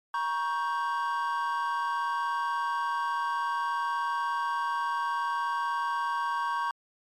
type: chord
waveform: triangle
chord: G diminished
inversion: first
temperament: equal with one note detuned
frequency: 948.1 / 1108.7 / 1568 Hz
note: Bb5 / Db6 / G6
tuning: +29 / 0 / 0 cents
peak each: -28 / -28 / -33 dBFS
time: 0.14-6.71 s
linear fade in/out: 2 ms
effects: tanh soft clip ceiling -19 dBFS + MP3 96 kbps